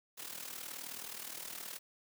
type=noise with amplitude modulation; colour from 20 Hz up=white; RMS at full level=-42 dBFS; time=0.17-1.79 s; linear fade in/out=20 ms; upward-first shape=sine; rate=39.1 Hz; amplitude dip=70%; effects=high-pass 150 Hz 12 dB/octave